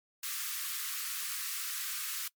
white high-pass noise, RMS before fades -37 dBFS, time 0.23-2.28 s, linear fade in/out 5 ms, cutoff 1100 Hz, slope 96 dB/octave, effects noise-tail reverb RT60 0.1 s tail -23 dB re dry + MP3 96 kbps

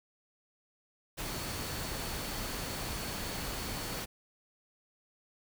sine tone in noise, 4435 Hz, C#8, in tune, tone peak -48 dBFS, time 1.24-4.02 s, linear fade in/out 20 ms, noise pink, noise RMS -38 dBFS, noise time 1.17-4.06 s, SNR -13 dB, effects none

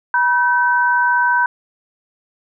sine tone pair together, 969.5 / 1535 Hz, B5 / G6, -32 / -37 cents, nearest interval minor sixth, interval 795 cents, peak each -15 dBFS, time 0.14-1.46 s, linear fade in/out 2 ms, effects none

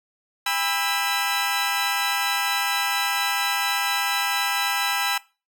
15% pulse chord, E minor, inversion first, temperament equal with one note detuned, 804.6 / 987.8 / 1318.5 Hz, G5 / B5 / E6, +45 / 0 / 0 cents, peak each -20 dBFS, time 0.46-5.18 s, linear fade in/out 5 ms, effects noise-tail reverb RT60 0.3 s tail -20 dB re dry

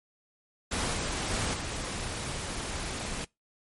pink noise with level steps, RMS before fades -30 / -32 / -30 / -35 dBFS, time 0.71-3.25 s, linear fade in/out 10 ms, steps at 0.93 / 1.3 / 1.53 s, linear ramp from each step 10 ms, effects noise-tail reverb RT60 0.2 s tail -24 dB re dry + MP3 48 kbps

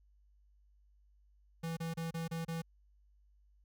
square tone bursts, 164.81 Hz, E3, in tune, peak -37 dBFS, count 6, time 1.63-2.62 s, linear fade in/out 10 ms, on 140 ms, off 30 ms, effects added 50 Hz sine -64 dBFS peak until 3.64 s

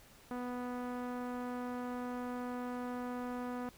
sawtooth tone with low-pass filter, 246.9 Hz, B3, in tune, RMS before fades -40 dBFS, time 0.31-3.69 s, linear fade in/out 0 ms, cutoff 1300 Hz, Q 1.3, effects pink hiss -60 dBFS RMS until 3.77 s

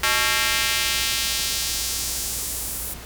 square tone with high-pass filter sweep, 123.47 Hz, B2, in tune, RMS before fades -24 dBFS, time 0.03-2.94 s, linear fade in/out 5 ms, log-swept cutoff 1500 to 11000 Hz, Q 0.99, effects added 60 Hz sine -39 dBFS peak until 3.05 s + pink hiss -39 dBFS RMS until 3.05 s

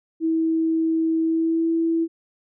sine tone with pitch glide, 324 to 329.5 Hz, E4 to E4, -30 to -1 cents, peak -18 dBFS, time 0.2-2.08 s, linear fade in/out 50 ms, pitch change +29 cents, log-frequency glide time 1.22-1.7 s, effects none

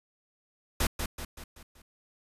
pink noise with echo, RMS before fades -26 dBFS, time 0.8-0.87 s, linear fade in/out 5 ms, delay 190 ms, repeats 5, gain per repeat -6 dB, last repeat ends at 1.82 s, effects resampled to 32000 Hz

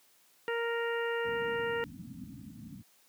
harmonic tone, 466.2 Hz, A#4, in tune, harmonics 1 / 2 / 3 / 4 / 5 / 6, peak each -32 / -40 / -39 / -38 / -50 / -44 dBFS, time 0.48-1.84 s, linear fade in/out 0 ms
pink low-pass noise, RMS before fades -41 dBFS, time 1.24-2.83 s, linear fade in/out 20 ms, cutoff 290 Hz, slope 96 dB/octave
effects white hiss -65 dBFS RMS until 3.08 s + high-pass 150 Hz 12 dB/octave

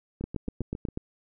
two click trains, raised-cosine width 3 ms, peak -23 / -18 dBFS, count 6 / 7, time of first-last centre 0.21-0.887 / 0.24-0.974 s, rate 7.39 / 8.17 Hz, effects none

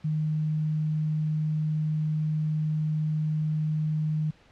sine tone with quantisation, 154.4 Hz, D#3, 13 cents flat, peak -24 dBFS, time 0.04-4.31 s, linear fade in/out 10 ms, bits 9, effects pink hiss -58 dBFS RMS until 4.51 s + low-pass 4000 Hz 12 dB/octave

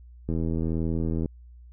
click train, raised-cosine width 3 ms, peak -16 dBFS, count 80, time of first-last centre 0.29-1.258 s, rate 81.6 Hz, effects added 60 Hz sine -45 dBFS peak until 1.72 s

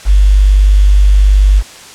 sine tone with quantisation, 49.46 Hz, G1, 16 cents sharp, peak -3 dBFS, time 0.05-1.63 s, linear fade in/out 50 ms, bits 5, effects white hiss -33 dBFS RMS until 1.94 s + low-pass 8000 Hz 12 dB/octave

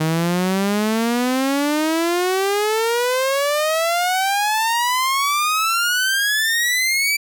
sawtooth exponential sweep, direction up, 155.56 to 2332 Hz, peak -13 dBFS, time 0-7.17 s, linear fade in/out 10 ms, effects none

